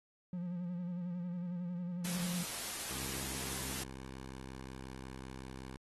triangle tone with vibrato, 176.6 Hz, F3, 20 cents sharp, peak -35 dBFS, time 0.33-2.43 s, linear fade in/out 2 ms, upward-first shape sine, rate 11 Hz, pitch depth 48 cents each way
white noise, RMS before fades -41 dBFS, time 2.04-3.84 s, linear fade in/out 10 ms
10% pulse tone with pitch glide, 66.1 to 65.34 Hz, C2 to C2, +18 to -2 cents, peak -37 dBFS, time 2.91-5.77 s, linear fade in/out 0 ms, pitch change -20 cents, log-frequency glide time 3.29-5.09 s
effects AAC 32 kbps

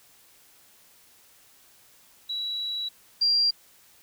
sine tone pair in turn, 3911 / 4755 Hz, B7 / D8, -18 / +21 cents, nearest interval minor third, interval 339 cents, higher second, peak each -28 / -19 dBFS, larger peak second, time 2.29-2.89 / 3.21-3.51 s, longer first, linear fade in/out 10 ms, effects white hiss -57 dBFS RMS until 4.02 s

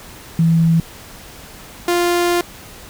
sine / sawtooth tone pair in turn, 164.81 / 349.2 Hz, E3 / F4, 0 / 0 cents, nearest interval octave + minor second, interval 1300 cents, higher second, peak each -10 dBFS, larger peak neither, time 0.39-0.8 / 1.88-2.41 s, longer second, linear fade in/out 2 ms, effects pink hiss -38 dBFS RMS until 2.89 s

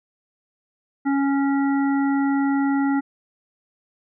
harmonic tone, 277.2 Hz, C#4, in tune, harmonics 1 / 3 / 5 / 7, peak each -18 / -28 / -32 / -35 dBFS, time 1.05-3.01 s, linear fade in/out 20 ms, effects none

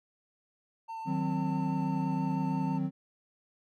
triangle tone with vibrato, 898 Hz, A5, 35 cents sharp, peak -35 dBFS, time 0.88-2.79 s, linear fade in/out 20 ms, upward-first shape sine, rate 6.1 Hz, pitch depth 12 cents each way
triangle chord, C diminished, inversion first, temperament equal, 155.56 / 185 / 261.6 Hz, Eb3 / Gb3 / C4, 0 / 0 / 0 cents, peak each -31 dBFS, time 1.05-2.91 s, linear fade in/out 50 ms
effects none

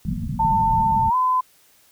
white low-pass noise, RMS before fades -26 dBFS, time 0.05-1.1 s, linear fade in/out 2 ms, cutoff 230 Hz, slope 96 dB/octave
sine tone with pitch glide, 895 to 1016.3 Hz, A5 to B5, +29 to +49 cents, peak -16 dBFS, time 0.39-1.41 s, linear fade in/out 10 ms, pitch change +220 cents, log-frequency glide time 1.09-1.15 s
effects white hiss -56 dBFS RMS until 1.91 s

